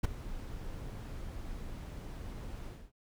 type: noise with ADSR envelope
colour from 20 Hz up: brown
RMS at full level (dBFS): -24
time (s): 0.03-2.92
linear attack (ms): 16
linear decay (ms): 11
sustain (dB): -18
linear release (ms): 250
effects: none